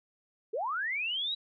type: linear sweep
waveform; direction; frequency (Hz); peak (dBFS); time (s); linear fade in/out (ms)
sine; up; 389.8 to 3931; -30; 0.53-1.35; 10
effects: none